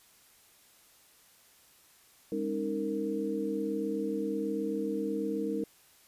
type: tone cluster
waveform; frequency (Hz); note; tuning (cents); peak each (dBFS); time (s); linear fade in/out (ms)
sine; 203.7 / 271.6 / 310.3 / 460.8; G#3 / C#4 / D#4 / A#4; -33 / -35 / -5 / -20; -36 / -39 / -34 / -34; 2.32-5.64; 2
effects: white hiss -61 dBFS RMS until 6.07 s + resampled to 32000 Hz